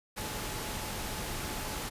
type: tone in noise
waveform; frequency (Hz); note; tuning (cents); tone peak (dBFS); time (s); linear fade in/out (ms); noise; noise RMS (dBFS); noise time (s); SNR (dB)
sine; 857; A5; -46; -47; 0.16-1.9; 20; pink; -37; 0.16-1.9; -13
effects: resampled to 32000 Hz